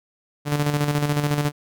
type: tone with tremolo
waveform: sawtooth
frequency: 146.5 Hz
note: D3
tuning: 4 cents flat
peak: -14 dBFS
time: 0.45-1.52 s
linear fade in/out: 50 ms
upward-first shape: square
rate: 14 Hz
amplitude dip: 50%
effects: none